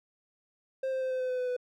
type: tone with pitch steps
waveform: triangle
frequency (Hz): 528 / 523.4 / 518.9 / 514.5 / 510 / 505.6 / 501.3 / 496.9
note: C5 / C5 / C5 / C5 / C5 / B4 / B4 / B4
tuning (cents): +16 / 0 / -14 / -29 / -44 / +41 / +26 / +11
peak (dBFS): -27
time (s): 0.83-1.566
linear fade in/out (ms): 5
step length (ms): 92
effects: none